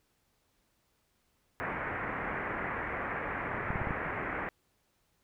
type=low-pass noise; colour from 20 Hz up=white; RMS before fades=-36 dBFS; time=1.6-4.49 s; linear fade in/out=0 ms; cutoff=2100 Hz; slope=48 dB/octave
type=clicks; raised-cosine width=5 ms; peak=-23 dBFS; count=5; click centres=3.705 / 3.758 / 3.816 / 3.872 / 3.908 s
effects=pink hiss -74 dBFS RMS until 5.23 s